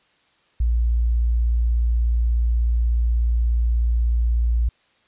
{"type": "tone", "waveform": "sine", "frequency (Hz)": 58.27, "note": "A#1", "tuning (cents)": 0, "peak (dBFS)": -16, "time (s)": [0.6, 4.69], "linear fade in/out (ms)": 5, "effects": ["white hiss -61 dBFS RMS until 5.07 s", "resampled to 8000 Hz"]}